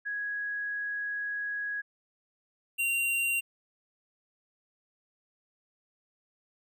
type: tone pair in turn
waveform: sine / square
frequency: 1663 / 2764 Hz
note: G#6 / F7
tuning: +2 / -19 cents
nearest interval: major sixth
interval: 879 cents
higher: second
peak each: -31 / -27 dBFS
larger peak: second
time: 0.05-1.82 / 2.78-3.41 s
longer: first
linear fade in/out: 20 ms
effects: none